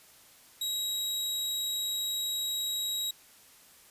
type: tone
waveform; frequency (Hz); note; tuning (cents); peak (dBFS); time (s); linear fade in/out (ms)
sawtooth; 3833; A#7; +47; -27; 0.61-3.11; 5
effects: white hiss -57 dBFS RMS until 3.9 s + resampled to 32000 Hz